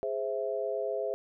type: chord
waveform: sine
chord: Ab augmented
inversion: none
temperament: equal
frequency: 415.3 / 523.3 / 659.3 Hz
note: Ab4 / C5 / E5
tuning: 0 / 0 / 0 cents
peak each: -34 dBFS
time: 0.03-1.14 s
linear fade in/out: 0 ms
effects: none